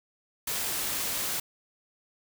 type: noise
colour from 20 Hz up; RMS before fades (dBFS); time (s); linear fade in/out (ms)
white; -31; 0.47-1.4; 5
effects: none